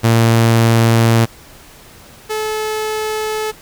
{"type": "tone pair in turn", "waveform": "sawtooth", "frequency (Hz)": [114.8, 432.1], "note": ["A#2", "A4"], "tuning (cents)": [-26, -31], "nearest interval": "octave + major seventh", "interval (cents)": 2295, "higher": "second", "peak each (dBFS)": [-5, -14], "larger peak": "first", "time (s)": [[0.03, 1.26], [2.29, 3.52]], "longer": "neither", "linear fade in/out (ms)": 20, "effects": ["pink hiss -41 dBFS RMS until 3.61 s"]}